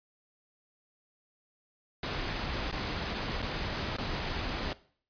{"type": "noise with dropouts", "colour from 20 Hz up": "pink", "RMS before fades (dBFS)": -34, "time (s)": [2.03, 4.73], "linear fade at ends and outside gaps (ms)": 1, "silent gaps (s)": [[2.714, 2.726], [3.419, 3.426], [3.967, 3.984]], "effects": ["noise-tail reverb RT60 0.5 s tail -19 dB re dry", "resampled to 11025 Hz"]}